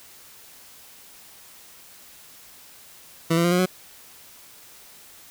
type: tone with pitch steps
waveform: 20% pulse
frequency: 164.81 / 169.44 / 174.21 / 179.1 / 184.14 Hz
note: E3 / E3 / F3 / F3 / F#3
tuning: 0 / +48 / -4 / +44 / -8 cents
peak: -13 dBFS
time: 3.3-3.66 s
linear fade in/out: 10 ms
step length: 72 ms
effects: white hiss -48 dBFS RMS until 5.3 s